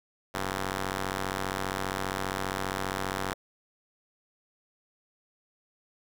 5% pulse ring-modulated tone, 95 Hz, F#2, 46 cents sharp, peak -16 dBFS, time 0.34-3.34 s, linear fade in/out 5 ms, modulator 590 Hz, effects none

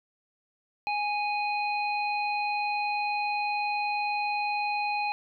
harmonic tone, 829 Hz, G#5, 3 cents flat, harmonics 1 / 3 / 5, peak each -28 / -31 / -40 dBFS, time 0.87-5.12 s, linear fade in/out 0 ms, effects none

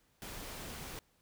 pink noise, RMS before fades -45 dBFS, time 0.22-0.99 s, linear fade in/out 0 ms, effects pink hiss -72 dBFS RMS until 1.21 s

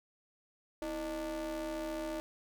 square ring-modulated tone, 143.6 Hz, D3, 39 cents flat, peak -34 dBFS, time 0.82-2.2 s, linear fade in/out 0 ms, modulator 468 Hz, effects 11-bit

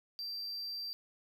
triangle tone, 4699 Hz, D8, in tune, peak -37 dBFS, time 0.19-0.93 s, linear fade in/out 0 ms, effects none

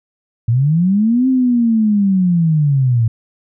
sine linear two-way sweep, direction up then down, 110 to 263.7 to 110 Hz, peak -10 dBFS, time 0.48-3.08 s, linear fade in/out 5 ms, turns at 1.28 s, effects none

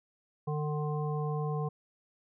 harmonic tone, 150.2 Hz, D3, 39 cents sharp, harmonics 1 / 3 / 5 / 7, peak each -31 / -37 / -41 / -42 dBFS, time 0.47-1.69 s, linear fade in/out 10 ms, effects none

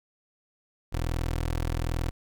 20% pulse tone, 41.2 Hz, E1, in tune, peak -22 dBFS, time 0.92-2.11 s, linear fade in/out 20 ms, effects none

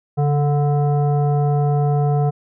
sine tone with frequency modulation, 143.4 Hz, D3, 41 cents flat, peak -14 dBFS, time 0.17-2.31 s, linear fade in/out 20 ms, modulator 584 Hz, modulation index 0.67, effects none

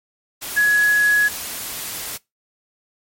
sine tone in noise, 1680 Hz, G#6, 19 cents sharp, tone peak -12 dBFS, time 0.56-1.29 s, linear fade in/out 20 ms, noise white, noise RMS -29 dBFS, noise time 0.41-2.18 s, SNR +14 dB, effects noise-tail reverb RT60 0.2 s tail -23 dB re dry + MP3 64 kbps

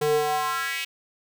square tone with high-pass filter sweep, 150 Hz, D3, 37 cents sharp, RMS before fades -25 dBFS, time 0.01-0.85 s, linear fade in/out 10 ms, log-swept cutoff 320 to 2700 Hz, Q 3.3, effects none

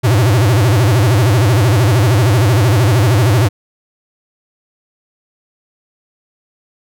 square tone with vibrato, 112.6 Hz, A2, 40 cents sharp, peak -9 dBFS, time 0.03-3.49 s, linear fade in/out 20 ms, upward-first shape sine, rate 13 Hz, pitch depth 270 cents each way, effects none

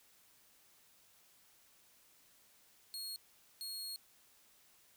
sawtooth tone bursts at uneven times, 4299 Hz, C8, 46 cents sharp, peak -39 dBFS, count 2, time 2.94-3.16 / 3.61-3.96 s, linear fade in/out 0 ms, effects white hiss -67 dBFS RMS until 4.96 s

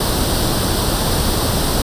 pink noise with comb filter, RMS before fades -17 dBFS, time 0-1.82 s, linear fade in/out 5 ms, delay 0.22 ms, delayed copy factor +0.65, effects resampled to 32000 Hz

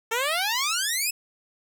10% pulse exponential sweep, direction up, 440 to 2644 Hz, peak -15 dBFS, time 0.11-1.11 s, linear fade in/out 10 ms, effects none

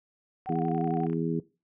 click train, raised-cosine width 0.5 ms, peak -32 dBFS, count 22, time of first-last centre 0.46-1.131 s, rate 31.3 Hz
sine tone with vibrato, 740 Hz, F#5, in tune, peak -31 dBFS, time 0.46-1.07 s, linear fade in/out 20 ms, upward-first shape sine, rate 11 Hz, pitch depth 52 cents each way
harmonic tone, 82.41 Hz, E2, in tune, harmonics 2 / 3 / 4 / 5, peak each -30 / -32 / -33 / -34 dBFS, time 0.49-1.4 s, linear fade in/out 5 ms
effects noise-tail reverb RT60 0.3 s tail -19 dB re dry

